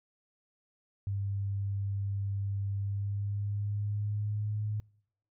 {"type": "tone with pitch glide", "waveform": "sine", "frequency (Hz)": [99.4, 105.92], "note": ["G2", "G#2"], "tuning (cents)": [25, 35], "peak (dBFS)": -30, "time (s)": [1.07, 4.8], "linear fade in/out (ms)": 0, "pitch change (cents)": 110, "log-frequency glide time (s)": [2.71, 4.63], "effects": ["noise-tail reverb RT60 0.7 s tail -26 dB re dry"]}